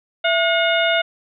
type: harmonic tone with a mistuned harmonic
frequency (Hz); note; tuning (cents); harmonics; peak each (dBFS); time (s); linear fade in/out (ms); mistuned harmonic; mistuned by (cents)
720; F#5; -47; 1 / 2 / 3 / 4 / 5; -18 / -21 / -23 / -24 / -25; 0.24-1.02; 10; 1; -130
effects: none